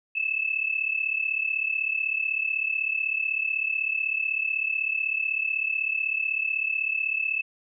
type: tone pair together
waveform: sine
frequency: 2600 / 2636 Hz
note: E7 / E7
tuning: -24 / -1 cents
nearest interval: unison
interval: 23 cents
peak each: -27 dBFS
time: 0.15-7.42 s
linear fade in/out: 10 ms
effects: none